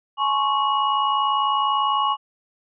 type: tone cluster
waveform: sine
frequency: 846 / 1048 / 1108 / 2902 Hz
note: G#5 / C6 / C#6 / F#7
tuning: +32 / +2 / -1 / -34 cents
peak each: -24 / -28 / -20 / -28 dBFS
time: 0.17-2.17 s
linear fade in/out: 50 ms
effects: none